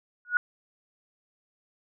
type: tone with exponential growth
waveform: sine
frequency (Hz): 1455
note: F#6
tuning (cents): -29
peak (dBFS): -15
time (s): 0.25-0.37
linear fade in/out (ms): 1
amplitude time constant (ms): 24
effects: none